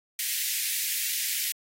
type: high-pass noise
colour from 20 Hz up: white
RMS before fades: -29 dBFS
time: 0.19-1.52 s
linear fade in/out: 2 ms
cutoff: 1800 Hz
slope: 48 dB/octave
effects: AAC 48 kbps